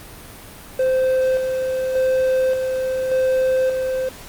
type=tone with tremolo; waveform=triangle; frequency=519 Hz; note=C5; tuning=14 cents flat; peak=-13 dBFS; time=0.79-4.09 s; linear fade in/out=5 ms; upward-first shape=square; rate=0.86 Hz; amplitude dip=40%; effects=pink hiss -39 dBFS RMS until 4.28 s + Opus 32 kbps